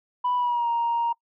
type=tone with pitch glide; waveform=sine; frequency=987.8 to 936.1 Hz; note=B5 to A#5; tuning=0 to +7 cents; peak=-20 dBFS; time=0.24-1.13 s; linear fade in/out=10 ms; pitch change=-93 cents; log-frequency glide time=0.36-0.69 s; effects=noise-tail reverb RT60 0.1 s tail -25 dB re dry + tanh soft clip ceiling -18 dBFS